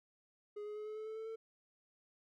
triangle tone with pitch steps, 416 / 420.3 / 424.7 / 429.2 / 433.7 / 438.2 / 442.8 / 447.4 Hz, G#4 / G#4 / G#4 / A4 / A4 / A4 / A4 / A4, +3 / +21 / +39 / -43 / -25 / -7 / +11 / +29 cents, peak -40 dBFS, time 0.56-1.36 s, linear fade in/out 10 ms, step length 100 ms, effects none

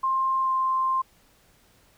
sine tone with pitch glide, 1057 to 1049.7 Hz, C6 to C6, +17 to +5 cents, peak -21 dBFS, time 0.03-1.02 s, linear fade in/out 10 ms, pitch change -12 cents, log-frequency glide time 0.41-0.49 s, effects pink hiss -60 dBFS RMS until 1.97 s

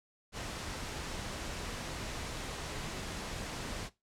pink noise, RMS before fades -40 dBFS, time 0.32-3.9 s, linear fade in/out 50 ms, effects noise-tail reverb RT60 0.2 s tail -17 dB re dry + low-pass 8000 Hz 12 dB/octave

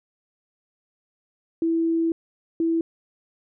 sine tone bursts at uneven times, 329.6 Hz, E4, in tune, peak -19 dBFS, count 2, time 1.62-2.12 / 2.6-2.81 s, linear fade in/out 2 ms, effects none

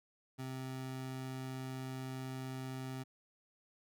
25% pulse tone, 130.81 Hz, C3, in tune, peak -37 dBFS, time 0.38-3.04 s, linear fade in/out 20 ms, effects none

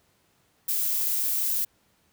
violet noise, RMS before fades -26 dBFS, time 0.68-1.65 s, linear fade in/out 10 ms, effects pink hiss -66 dBFS RMS until 2.12 s + high-pass 60 Hz 12 dB/octave

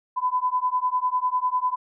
sine beating tone pair, 1000 / 1010 Hz, B5 / B5, +21 / +39 cents, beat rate 10 Hz, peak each -24 dBFS, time 0.16-1.76 s, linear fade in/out 20 ms, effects none

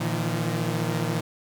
sawtooth chord, Bb suspended fourth, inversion none, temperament equal with one note detuned, 116.54 / 155.56 / 170.13 Hz, Bb2 / Eb3 / F3, 0 / 0 / -45 cents, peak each -25 dBFS, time 0-1.21 s, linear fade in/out 10 ms, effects none

